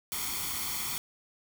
white noise with comb filter, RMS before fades -34 dBFS, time 0.12-0.98 s, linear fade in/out 0 ms, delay 0.9 ms, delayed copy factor +0.7, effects none

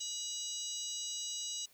harmonic tone with a mistuned harmonic, 970 Hz, B5, 31 cents flat, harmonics 3 / 4 / 5 / 6 / 7 / 8, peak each -45 / -43 / -50 / -45 / -44 / -45 dBFS, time 0-1.66 s, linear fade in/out 10 ms, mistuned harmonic 7, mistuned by -77 cents, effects white hiss -65 dBFS RMS until 1.73 s

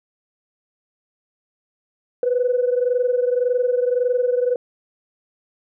sine tone pair together, 489.6 / 511.4 Hz, B4 / C5, -15 / -40 cents, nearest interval minor second, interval 75 cents, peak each -17 / -21 dBFS, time 2.23-4.56 s, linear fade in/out 2 ms, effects tanh soft clip ceiling -10 dBFS

